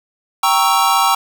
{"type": "chord", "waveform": "square", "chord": "G diminished seventh", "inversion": "none", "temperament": "equal", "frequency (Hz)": [784, 932.3, 1108.7, 1318.5], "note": ["G5", "Bb5", "Db6", "Fb6"], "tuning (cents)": [0, 0, 0, 0], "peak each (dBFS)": -18, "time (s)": [0.43, 1.15], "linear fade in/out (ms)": 5, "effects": []}